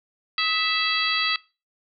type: harmonic tone with a mistuned harmonic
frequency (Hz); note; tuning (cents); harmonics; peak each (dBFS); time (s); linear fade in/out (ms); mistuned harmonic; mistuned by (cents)
659.3; E5; 0; 2 / 3 / 4 / 5 / 6 / 7; -28 / -28 / -28 / -28 / -28 / -28; 0.38-1.36; 2; 2; -59
effects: noise-tail reverb RT60 0.3 s tail -21 dB re dry